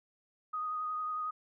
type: tone with vibrato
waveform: sine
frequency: 1244.5 Hz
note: D#6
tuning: in tune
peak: -33 dBFS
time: 0.53-1.31 s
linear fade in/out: 10 ms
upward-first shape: sine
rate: 11 Hz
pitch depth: 17 cents each way
effects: none